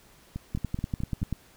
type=two click trains; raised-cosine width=5 ms; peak=-21 / -16 dBFS; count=5 / 9; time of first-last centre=0.36-1.218 / 0.55-1.327 s; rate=4.66 / 10.3 Hz; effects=pink hiss -57 dBFS RMS until 1.56 s